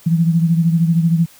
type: beating tone pair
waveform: sine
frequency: 164.81 / 177.81 Hz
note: E3 / F3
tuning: 0 / +31 cents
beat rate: 13 Hz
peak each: -12 / -19 dBFS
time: 0.06-1.26 s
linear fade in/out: 10 ms
effects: white hiss -46 dBFS RMS until 1.39 s